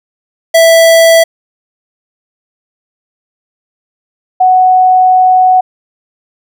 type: tone pair in turn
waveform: square / sine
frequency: 659.3 / 741.4 Hz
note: E5 / F#5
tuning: 0 / +3 cents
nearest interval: major second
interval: 203 cents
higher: second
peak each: -3 dBFS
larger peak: neither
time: 0.54-1.24 / 4.4-5.61 s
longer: second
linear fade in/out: 10 ms
effects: none